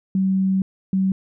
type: tone pair in turn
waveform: sine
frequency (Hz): 190.7 / 190.7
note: G3 / G3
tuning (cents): -47 / -47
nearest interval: unison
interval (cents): 0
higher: neither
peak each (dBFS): -16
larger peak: neither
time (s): 0.15-0.62 / 0.93-1.12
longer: first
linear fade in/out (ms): 2
effects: none